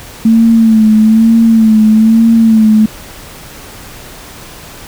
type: tone with vibrato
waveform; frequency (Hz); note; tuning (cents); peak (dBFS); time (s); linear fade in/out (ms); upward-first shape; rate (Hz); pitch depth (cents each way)
sine; 222.2; A3; +17; -3; 0.25-2.86; 5; sine; 1.1; 49
effects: pink hiss -31 dBFS RMS until 4.87 s